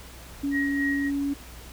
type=tone; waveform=sine; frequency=281.5 Hz; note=C#4; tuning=27 cents sharp; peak=-24 dBFS; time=0.43-1.34 s; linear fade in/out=10 ms
type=tone with tremolo; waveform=sine; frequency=1891 Hz; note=A#6; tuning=24 cents sharp; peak=-25 dBFS; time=0.51-1.11 s; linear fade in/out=50 ms; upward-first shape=sine; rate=3.5 Hz; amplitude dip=55%
effects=added 60 Hz sine -45 dBFS peak until 1.72 s + pink hiss -46 dBFS RMS until 1.72 s